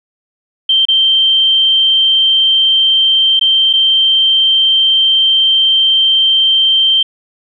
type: tone with dropouts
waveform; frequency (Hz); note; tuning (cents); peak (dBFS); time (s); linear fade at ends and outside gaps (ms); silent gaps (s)
sine; 3136; G7; 0; -7; 0.69-7.03; 5; 0.854-0.884 / 3.395-3.411 / 3.73-3.735
effects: none